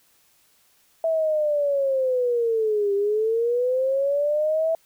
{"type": "linear two-way sweep", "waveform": "sine", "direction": "down then up", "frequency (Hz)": [657, 396.5, 657], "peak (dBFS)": -19, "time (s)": [1.04, 4.75], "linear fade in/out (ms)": 2, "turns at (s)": 2.94, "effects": ["white hiss -61 dBFS RMS until 4.85 s"]}